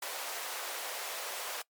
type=high-pass noise; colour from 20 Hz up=pink; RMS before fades=-39 dBFS; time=0.02-1.62 s; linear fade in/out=5 ms; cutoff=520 Hz; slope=24 dB/octave; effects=noise-tail reverb RT60 0.1 s tail -22 dB re dry + MP3 96 kbps